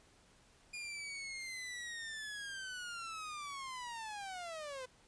sawtooth linear sweep, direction down, 2435 to 499 Hz, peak -39 dBFS, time 0.73-4.86 s, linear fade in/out 10 ms, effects pink hiss -66 dBFS RMS until 5.07 s + resampled to 22050 Hz

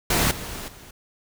pink noise with level steps, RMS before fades -20 / -34 / -45 dBFS, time 0.1-0.91 s, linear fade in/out 5 ms, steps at 0.31 / 0.68 s, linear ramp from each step 2 ms, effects none

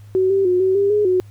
sine tone with pitch steps, 375.3 / 390.1 / 361.8 / 377.6 / 399.3 / 417.4 / 367.6 Hz, F#4 / G4 / F#4 / F#4 / G4 / G#4 / F#4, +25 / -8 / -39 / +35 / +32 / +9 / -11 cents, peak -13 dBFS, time 0.15-1.2 s, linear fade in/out 0 ms, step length 150 ms, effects added 103 Hz sine -38 dBFS peak until 1.3 s + pink hiss -56 dBFS RMS until 1.3 s

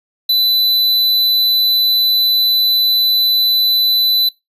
square tone, 3998 Hz, B7, 20 cents sharp, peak -11 dBFS, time 0.29-4.29 s, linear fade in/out 5 ms, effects noise-tail reverb RT60 0.2 s tail -22 dB re dry + resampled to 32000 Hz

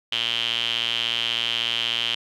sawtooth tone with band-pass filter, 116.4 Hz, A#2, 2 cents flat, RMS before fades -25 dBFS, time 0.12-2.15 s, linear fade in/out 5 ms, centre 3100 Hz, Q 9.4, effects none

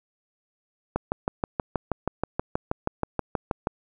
click train, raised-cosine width 1 ms, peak -10 dBFS, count 18, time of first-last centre 0.96-3.671 s, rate 6.27 Hz, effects none

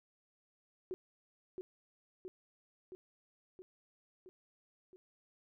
sine tone with echo, 370.1 Hz, F#4, in tune, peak -37 dBFS, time 0.91-0.94 s, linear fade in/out 0 ms, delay 670 ms, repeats 6, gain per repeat -3 dB, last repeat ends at 4.96 s, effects none

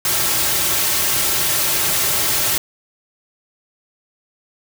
white noise with comb filter, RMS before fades -18 dBFS, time 0.05-2.58 s, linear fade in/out 2 ms, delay 4.1 ms, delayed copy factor -0.6, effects none

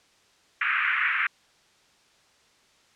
pink band-pass noise, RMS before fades -25 dBFS, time 0.61-1.27 s, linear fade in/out 5 ms, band 1300 to 2500 Hz, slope 48 dB/octave, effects white hiss -61 dBFS RMS until 2.95 s + low-pass 6000 Hz 12 dB/octave

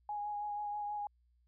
sine tone with vibrato, 829 Hz, G#5, 3 cents flat, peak -36 dBFS, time 0.09-1.07 s, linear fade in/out 2 ms, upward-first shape sine, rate 6.2 Hz, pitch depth 17 cents each way, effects added 60 Hz sine -68 dBFS peak until 1.47 s

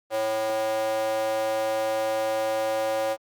square tone with high-pass filter, 110 Hz, A2, in tune, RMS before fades -26 dBFS, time 0.1-3.17 s, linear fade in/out 50 ms, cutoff 600 Hz, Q 6, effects Opus 24 kbps

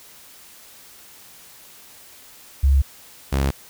sine / sawtooth tone pair in turn, 68.6 / 68.34 Hz, C#2 / C#2, -17 / -24 cents, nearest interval unison, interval 7 cents, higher first, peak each -12 / -14 dBFS, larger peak first, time 2.63-2.82 / 3.32-3.51 s, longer neither, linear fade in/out 10 ms, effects white hiss -46 dBFS RMS until 3.69 s

